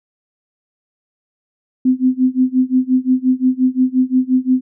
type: tone with tremolo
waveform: sine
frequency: 256.5 Hz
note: C4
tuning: 34 cents flat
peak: -8 dBFS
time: 1.85-4.61 s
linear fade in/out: 5 ms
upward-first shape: sine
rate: 5.7 Hz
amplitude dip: 95%
effects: none